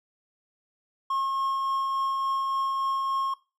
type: tone with tremolo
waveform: triangle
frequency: 1080 Hz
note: C#6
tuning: 45 cents flat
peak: -22 dBFS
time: 1.1-3.34 s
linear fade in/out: 5 ms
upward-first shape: triangle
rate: 3.5 Hz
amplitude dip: 25%
effects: noise-tail reverb RT60 0.3 s tail -19 dB re dry